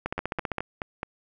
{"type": "two click trains", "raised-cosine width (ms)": 0.5, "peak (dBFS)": [-13, -15], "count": [9, 5], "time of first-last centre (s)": [[0.06, 0.583], [0.18, 1.031]], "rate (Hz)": [15.3, 4.7], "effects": []}